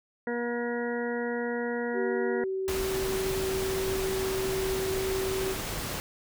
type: harmonic tone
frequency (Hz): 238.8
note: A#3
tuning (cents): +42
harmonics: 1 / 2 / 3 / 4 / 6 / 7 / 8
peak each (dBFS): -33 / -31 / -41 / -42 / -41 / -42 / -39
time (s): 0.27-2.44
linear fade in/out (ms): 2
type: tone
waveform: sine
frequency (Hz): 381.7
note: G4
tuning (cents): -46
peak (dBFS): -28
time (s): 1.93-5.56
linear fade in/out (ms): 50
type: noise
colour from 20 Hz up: pink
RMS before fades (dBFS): -34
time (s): 2.68-6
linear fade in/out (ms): 0
effects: none